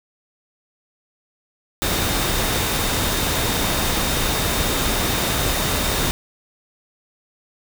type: tone in noise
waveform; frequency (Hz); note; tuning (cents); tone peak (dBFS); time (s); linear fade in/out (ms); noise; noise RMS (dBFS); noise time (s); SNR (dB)
sine; 3675; A#7; -25; -31; 1.82-6.11; 0; pink; -21; 1.82-6.11; -13
effects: none